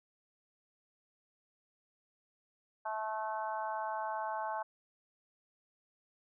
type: harmonic tone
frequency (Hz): 217.5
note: A3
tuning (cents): -20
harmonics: 3 / 4 / 5 / 6 / 7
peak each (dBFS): -41 / -37 / -42 / -50 / -46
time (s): 2.85-4.63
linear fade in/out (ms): 10
effects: none